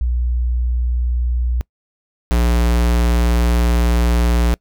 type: tone pair in turn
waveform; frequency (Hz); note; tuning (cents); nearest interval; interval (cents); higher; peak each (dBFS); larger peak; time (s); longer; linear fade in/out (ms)
sine / square; 60.5 / 59.22; B1 / A#1; -35 / +28; unison; 37; first; -15 / -13; second; 0.01-1.61 / 2.31-4.54; second; 0
effects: noise-tail reverb RT60 0.1 s tail -25 dB re dry